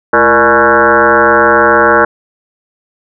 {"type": "tone with frequency modulation", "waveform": "sine", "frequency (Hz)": 975, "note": "B5", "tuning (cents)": -23, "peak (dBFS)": -4, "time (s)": [0.13, 2.05], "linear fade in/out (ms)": 5, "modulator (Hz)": 127, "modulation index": 5, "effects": []}